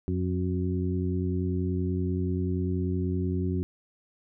harmonic tone with a mistuned harmonic, 90.4 Hz, F#2, 40 cents flat, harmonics 1 / 2 / 3 / 4, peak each -28 / -31 / -33 / -34 dBFS, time 0.08-3.63 s, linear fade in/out 0 ms, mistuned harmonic 4, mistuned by +25 cents, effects none

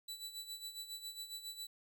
sawtooth tone with tremolo, 3960 Hz, B7, 4 cents sharp, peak -39 dBFS, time 0.08-1.67 s, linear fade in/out 5 ms, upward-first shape sine, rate 7.3 Hz, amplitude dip 70%, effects none

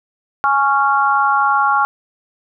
sine chord, Db major, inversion second, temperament just, 831.5 / 1108.7 / 1385.9 Hz, Ab5 / Db6 / F6, +2 / 0 / -14 cents, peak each -16 dBFS, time 0.44-1.85 s, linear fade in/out 0 ms, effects none

